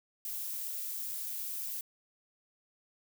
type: noise with amplitude modulation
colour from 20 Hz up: violet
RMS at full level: -36 dBFS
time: 0.25-1.81 s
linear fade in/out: 2 ms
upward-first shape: sine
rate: 206 Hz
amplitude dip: 50%
effects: none